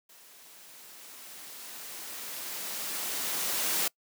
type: noise with level ramp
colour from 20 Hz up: white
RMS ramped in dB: -55 to -28 dBFS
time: 0.09-3.88 s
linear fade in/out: 5 ms
effects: noise-tail reverb RT60 0.1 s tail -25 dB re dry + high-pass 200 Hz 12 dB/octave